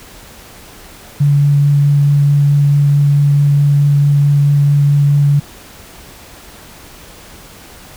sine tone with vibrato, 143.4 Hz, D3, 41 cents flat, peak -7 dBFS, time 1.2-5.4 s, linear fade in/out 10 ms, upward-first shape triangle, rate 4.6 Hz, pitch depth 9 cents each way, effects pink hiss -37 dBFS RMS until 7.96 s

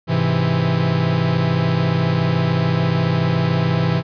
45% pulse chord, Ab augmented, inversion none, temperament equal, 103.83 / 130.81 / 164.81 Hz, Ab2 / C3 / E3, 0 / 0 / 0 cents, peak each -24 / -20 / -18 dBFS, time 0.07-4.03 s, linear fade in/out 50 ms, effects resampled to 11025 Hz

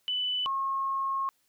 sine tone pair in turn, 2991 / 1083.4 Hz, F#7 / C#6, +18 / -40 cents, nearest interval octave + tritone, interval 1758 cents, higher first, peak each -27 dBFS, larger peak neither, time 0.08-0.46 / 0.46-1.29 s, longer second, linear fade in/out 0 ms, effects white hiss -71 dBFS RMS until 1.48 s

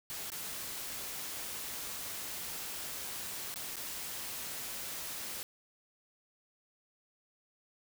white noise with dropouts, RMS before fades -41 dBFS, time 0.1-5.43 s, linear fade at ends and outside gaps 0 ms, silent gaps 0.302-0.319 / 3.541-3.559 / 3.758-3.767 s, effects none

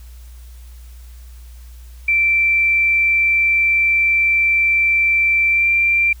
sine tone with pitch glide, 2342 to 2361 Hz, D7 to D7, -5 to +9 cents, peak -12 dBFS, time 2.08-6.13 s, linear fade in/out 5 ms, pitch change +14 cents, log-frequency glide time 5.49-5.68 s, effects added 60 Hz sine -35 dBFS peak until 6.2 s + white hiss -51 dBFS RMS until 6.2 s

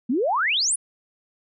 sine exponential sweep, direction up, 220 to 10390 Hz, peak -19 dBFS, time 0.09-0.76 s, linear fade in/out 10 ms, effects none

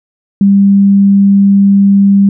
sine tone, 198.4 Hz, G3, 21 cents sharp, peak -3 dBFS, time 0.41-2.29 s, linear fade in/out 2 ms, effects none

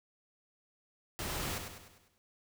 pink noise with echo, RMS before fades -38 dBFS, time 1.19-1.58 s, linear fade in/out 0 ms, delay 100 ms, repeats 6, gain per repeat -6 dB, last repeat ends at 2.18 s, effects none

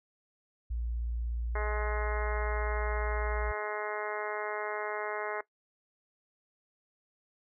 sine tone, 58.27 Hz, A#1, in tune, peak -31 dBFS, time 0.7-3.52 s, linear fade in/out 10 ms
harmonic tone, 210.9 Hz, G#3, 27 cents sharp, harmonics 2 / 3 / 4 / 5 / 6 / 7 / 8 / 9 / 10, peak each -38 / -40 / -41 / -42 / -43 / -43 / -44 / -45 / -45 dBFS, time 1.55-5.41 s, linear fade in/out 5 ms
effects noise-tail reverb RT60 0.1 s tail -18 dB re dry

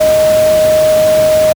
sine tone in noise, 622.3 Hz, D#5, in tune, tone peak -6 dBFS, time 0-1.53 s, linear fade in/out 10 ms, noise pink, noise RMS -20 dBFS, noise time 0-1.53 s, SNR +11 dB, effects high-pass 80 Hz 12 dB/octave

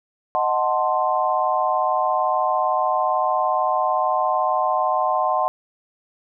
sine chord, D# diminished seventh, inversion none, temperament equal, 622.3 / 740 / 880 / 1046.5 Hz, D#5 / F#5 / A5 / C6, 0 / 0 / 0 / 0 cents, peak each -24 / -22 / -25 / -22 dBFS, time 0.35-5.48 s, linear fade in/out 0 ms, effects none

